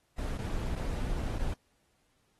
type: noise with dropouts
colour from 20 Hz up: brown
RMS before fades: -33 dBFS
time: 0.18-1.54 s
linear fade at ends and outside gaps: 5 ms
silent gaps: 0.375-0.387 / 0.754-0.758 / 1.386-1.393 s
effects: pink hiss -73 dBFS RMS until 2.39 s + AAC 32 kbps